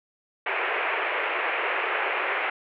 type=band-pass noise; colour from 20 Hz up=white; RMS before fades=-27 dBFS; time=0.46-2.5 s; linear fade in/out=5 ms; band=370 to 2600 Hz; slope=48 dB/octave; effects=none